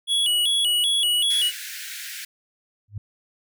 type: tone with vibrato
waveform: square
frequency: 3136 Hz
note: G7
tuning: in tune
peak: -19 dBFS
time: 0.07-1.52 s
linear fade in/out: 50 ms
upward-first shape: square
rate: 2.6 Hz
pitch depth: 120 cents each way
type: high-pass noise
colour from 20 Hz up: pink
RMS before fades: -35 dBFS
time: 1.3-2.25 s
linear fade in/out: 5 ms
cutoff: 1500 Hz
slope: 96 dB/octave
type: tone with exponential growth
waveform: sine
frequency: 103 Hz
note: G#2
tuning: 14 cents flat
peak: -24 dBFS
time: 2.88-2.98 s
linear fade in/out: 5 ms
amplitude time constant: 21 ms
effects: none